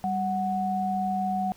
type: tone pair together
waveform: sine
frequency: 195.87 / 740 Hz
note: G3 / F#5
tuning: -1 / 0 cents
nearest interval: octave + major seventh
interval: 2301 cents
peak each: -29 / -26 dBFS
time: 0.04-1.52 s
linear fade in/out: 0 ms
effects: pink hiss -55 dBFS RMS until 1.56 s